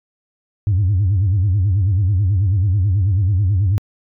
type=tone with vibrato; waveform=sine; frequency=96.7 Hz; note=G2; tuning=23 cents flat; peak=-11 dBFS; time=0.67-3.78 s; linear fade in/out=0 ms; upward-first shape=sine; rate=9.2 Hz; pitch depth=170 cents each way; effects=tanh soft clip ceiling -10 dBFS